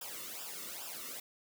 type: noise with flanger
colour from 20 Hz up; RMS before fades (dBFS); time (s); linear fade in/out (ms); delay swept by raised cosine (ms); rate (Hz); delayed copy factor
white; -44; 0.01-1.2; 5; 0.47 to 1.28; 2.4; -0.8
effects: none